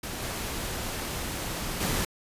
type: noise with level steps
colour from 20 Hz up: pink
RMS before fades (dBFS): -35 / -33 / -28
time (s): 0.03-2.05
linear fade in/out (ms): 5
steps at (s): 0.22 / 1.8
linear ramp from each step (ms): 10
effects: resampled to 32000 Hz